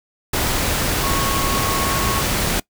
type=tone in noise; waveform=sine; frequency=1100 Hz; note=C#6; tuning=14 cents flat; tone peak=-24 dBFS; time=1.03-2.21 s; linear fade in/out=5 ms; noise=pink; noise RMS=-20 dBFS; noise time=0.33-2.6 s; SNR=-7 dB; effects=noise-tail reverb RT60 0.1 s tail -22 dB re dry